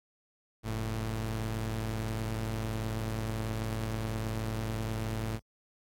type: tone pair together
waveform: sawtooth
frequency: 46.32 / 111.2 Hz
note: F#1 / A2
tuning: +3 / +19 cents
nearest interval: octave + minor third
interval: 1516 cents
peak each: -34 / -29 dBFS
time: 0.63-5.4 s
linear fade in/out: 50 ms
effects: AAC 64 kbps